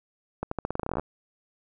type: accelerating click train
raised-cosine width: 1 ms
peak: -15 dBFS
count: 16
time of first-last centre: 0.43-0.996 s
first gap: 84 ms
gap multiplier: 0.87
effects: none